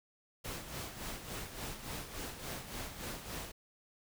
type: noise with tremolo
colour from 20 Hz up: pink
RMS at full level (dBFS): -41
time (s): 0.44-3.52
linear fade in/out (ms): 10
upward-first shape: sine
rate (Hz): 3.5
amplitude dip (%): 60
effects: none